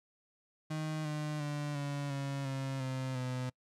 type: tone with pitch steps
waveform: 35% pulse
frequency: 155.56 / 151.13 / 146.83 / 142.65 / 138.59 / 134.64 / 130.81 / 127.09 Hz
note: D#3 / D3 / D3 / C#3 / C#3 / C3 / C3 / C3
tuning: 0 / +50 / 0 / +50 / 0 / +50 / 0 / -50 cents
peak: -33 dBFS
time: 0.7-3.5 s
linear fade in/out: 10 ms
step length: 350 ms
effects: noise-tail reverb RT60 0.1 s tail -25 dB re dry + low-pass 9000 Hz 12 dB/octave